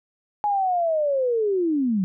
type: linear sweep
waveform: sine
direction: down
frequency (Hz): 841 to 177.3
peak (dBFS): -19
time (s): 0.44-2.04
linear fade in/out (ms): 0
effects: none